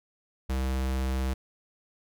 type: tone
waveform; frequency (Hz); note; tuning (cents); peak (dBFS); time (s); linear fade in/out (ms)
square; 65.41; C2; 0; -27; 0.49-1.34; 10
effects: none